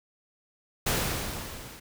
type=noise with level ramp; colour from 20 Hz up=pink; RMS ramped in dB=-25 to -46 dBFS; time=0.86-1.8 s; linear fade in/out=10 ms; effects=none